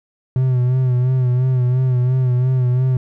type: tone with vibrato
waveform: triangle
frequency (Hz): 126.9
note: B2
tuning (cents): +47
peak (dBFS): -11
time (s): 0.36-2.97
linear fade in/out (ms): 2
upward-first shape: sine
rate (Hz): 2.9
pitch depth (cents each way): 48
effects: none